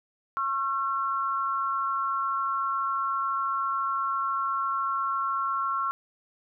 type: tone pair together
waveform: sine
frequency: 1090.1 / 1356 Hz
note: C#6 / E6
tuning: -29 / +49 cents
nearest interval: major third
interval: 378 cents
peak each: -28 dBFS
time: 0.37-5.91 s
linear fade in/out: 0 ms
effects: none